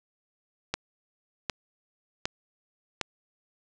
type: click train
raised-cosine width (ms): 0.2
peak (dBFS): -10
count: 4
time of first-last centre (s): 0.74-3.013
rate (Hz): 1.32
effects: resampled to 22050 Hz + 7-bit